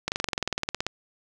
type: slowing click train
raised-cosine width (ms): 0.2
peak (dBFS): -9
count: 17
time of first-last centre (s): 0.08-0.866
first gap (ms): 39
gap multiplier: 1.03
effects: none